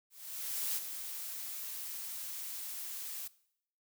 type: noise with ADSR envelope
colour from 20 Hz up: blue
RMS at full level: -34 dBFS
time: 0.1-3.28 s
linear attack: 660 ms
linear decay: 38 ms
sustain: -8 dB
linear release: 8 ms
effects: noise-tail reverb RT60 0.7 s tail -20 dB re dry